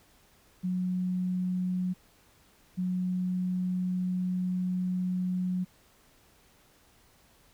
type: tone pair in turn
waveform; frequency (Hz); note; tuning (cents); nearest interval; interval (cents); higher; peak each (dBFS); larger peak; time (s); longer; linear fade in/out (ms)
sine; 182.4 / 182.4; F#3 / F#3; -24 / -24; unison; 0; neither; -27; neither; 0.63-1.94 / 2.77-5.65; second; 20
effects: pink hiss -62 dBFS RMS until 7.53 s